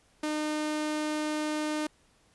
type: tone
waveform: sawtooth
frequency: 304.5 Hz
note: D#4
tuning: 37 cents flat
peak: -25 dBFS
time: 0.23-1.87 s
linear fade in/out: 5 ms
effects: pink hiss -65 dBFS RMS until 2.34 s + resampled to 24000 Hz